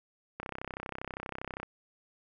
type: click train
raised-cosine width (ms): 0.5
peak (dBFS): -22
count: 41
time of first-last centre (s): 0.4-1.631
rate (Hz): 32.5
effects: none